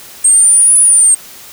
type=linear two-way sweep; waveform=sine; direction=up then down; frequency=8480 to 9940 to 8480 Hz; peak=-4 dBFS; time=0.24-1.15 s; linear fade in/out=10 ms; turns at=0.78 s; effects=white hiss -34 dBFS RMS until 1.52 s